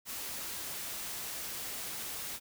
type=noise; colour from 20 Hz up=white; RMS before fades=-40 dBFS; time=0.05-2.4 s; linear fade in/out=50 ms; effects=none